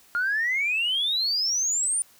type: exponential sweep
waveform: sine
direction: up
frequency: 1396.9 to 9397 Hz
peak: -21 dBFS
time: 0.15-2.02 s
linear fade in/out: 0 ms
effects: tanh soft clip ceiling -18 dBFS + white hiss -56 dBFS RMS until 2.19 s